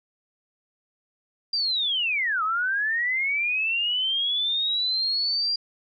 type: linear two-way sweep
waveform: sine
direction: down then up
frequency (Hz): 4798 to 1244.5 to 4798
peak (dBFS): -22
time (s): 1.53-5.56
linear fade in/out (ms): 5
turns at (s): 2.43
effects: none